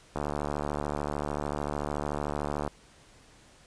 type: click train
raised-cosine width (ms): 1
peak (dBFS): -17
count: 186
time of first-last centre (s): 0.16-2.677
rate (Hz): 73.5
effects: pink hiss -57 dBFS RMS until 3.66 s + resampled to 22050 Hz